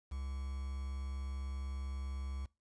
triangle tone with quantisation, 67.8 Hz, C#2, 38 cents flat, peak -36 dBFS, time 0.11-2.46 s, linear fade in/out 10 ms, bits 9, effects noise-tail reverb RT60 0.3 s tail -24 dB re dry + resampled to 22050 Hz

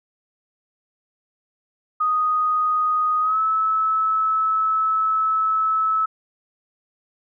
sine tone with pitch glide, 1244.5 to 1301.1 Hz, D#6 to E6, 0 to -23 cents, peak -17 dBFS, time 2-6.06 s, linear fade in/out 10 ms, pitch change +77 cents, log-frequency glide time 3.21-3.39 s, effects none

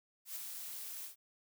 blue noise with ADSR envelope, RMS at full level -41 dBFS, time 0.25-1.16 s, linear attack 110 ms, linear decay 9 ms, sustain -4 dB, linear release 120 ms, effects none

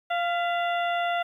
harmonic tone with a mistuned harmonic, 695 Hz, F5, 9 cents flat, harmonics 1 / 2 / 3 / 4 / 5, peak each -25 / -31 / -35 / -37 / -39 dBFS, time 0.1-1.23 s, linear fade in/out 10 ms, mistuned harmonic 3, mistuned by -65 cents, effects 10-bit

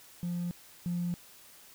triangle tone pair in turn, 174.61 / 174.61 Hz, F3 / F3, 0 / 0 cents, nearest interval unison, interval 0 cents, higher neither, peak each -28 / -26 dBFS, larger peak second, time 0.23-0.51 / 0.86-1.14 s, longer neither, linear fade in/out 0 ms, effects tanh soft clip ceiling -27 dBFS + white hiss -55 dBFS RMS until 1.74 s

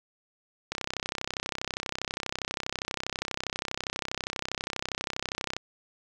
click train, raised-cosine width 0.2 ms, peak -13 dBFS, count 158, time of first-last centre 0.72-5.566 s, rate 32.4 Hz, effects none

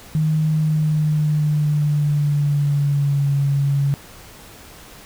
sine tone with pitch glide, 155.56 to 140.2 Hz, D#3 to C#3, 0 to +20 cents, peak -15 dBFS, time 0.15-3.94 s, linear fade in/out 0 ms, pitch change -180 cents, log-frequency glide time 0.57-3.36 s, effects pink hiss -42 dBFS RMS until 5.05 s

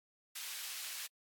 pink high-pass noise, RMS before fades -44 dBFS, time 0.35-1.07 s, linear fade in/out 10 ms, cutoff 2300 Hz, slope 12 dB/octave, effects AAC 64 kbps

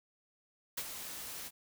white noise with ADSR envelope, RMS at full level -36 dBFS, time 0.77-1.51 s, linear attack 9 ms, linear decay 52 ms, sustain -8 dB, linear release 44 ms, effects none

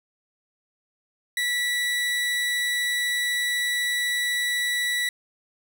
30% pulse tone, 1952 Hz, B6, 21 cents flat, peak -20 dBFS, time 1.37-5.09 s, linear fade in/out 2 ms, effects none

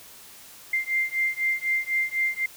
sine beating tone pair, 2093 / 2097 Hz, C7 / C7, 0 / +3 cents, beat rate 4 Hz, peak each -26 dBFS, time 0.73-2.46 s, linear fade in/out 5 ms, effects white hiss -47 dBFS RMS until 2.56 s

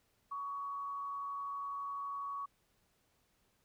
sine tone with frequency modulation, 1122 Hz, C#6, 21 cents sharp, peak -38 dBFS, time 0.31-2.46 s, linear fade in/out 10 ms, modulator 138 Hz, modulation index 0.26, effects pink hiss -75 dBFS RMS until 3.64 s

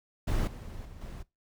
brown noise with level steps, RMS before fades -28 / -42 / -47 / -41 dBFS, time 0.27-1.23 s, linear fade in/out 10 ms, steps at 0.47 / 0.85 / 1.01 s, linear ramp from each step 5 ms, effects noise-tail reverb RT60 0.2 s tail -20 dB re dry

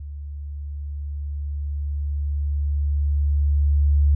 sine tone with level ramp, 72.3 Hz, D2, 27 cents flat, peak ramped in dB -31 to -13 dBFS, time 0-4.15 s, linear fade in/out 5 ms, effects none

